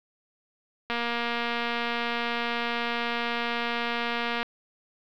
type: click train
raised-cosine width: 0.3 ms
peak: -13 dBFS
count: 834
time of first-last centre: 0.9-4.43 s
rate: 236 Hz
effects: low-pass 4000 Hz 12 dB/octave + 9-bit